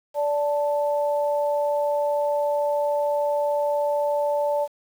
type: tone pair together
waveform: sine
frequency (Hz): 582.2 / 880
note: D5 / A5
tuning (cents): -15 / 0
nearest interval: perfect fifth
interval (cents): 715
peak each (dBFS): -21 / -27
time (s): 0.14-4.68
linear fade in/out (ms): 50
effects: 8-bit